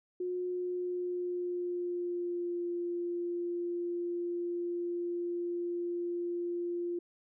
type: tone with pitch glide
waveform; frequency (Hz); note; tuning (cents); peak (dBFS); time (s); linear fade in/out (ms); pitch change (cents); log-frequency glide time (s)
sine; 360.8 to 347.9; F#4 to F4; -44 to -7; -32; 0.2-6.99; 5; -63; 0.48-2.66
effects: none